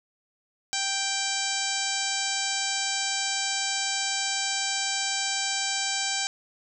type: harmonic tone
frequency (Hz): 784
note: G5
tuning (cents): 0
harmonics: 1 / 2 / 3 / 4 / 5 / 6 / 7 / 8 / 9 / 10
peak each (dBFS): -35 / -35 / -35 / -35 / -35 / -35 / -35 / -35 / -35 / -35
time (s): 0.73-6.27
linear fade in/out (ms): 0
effects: none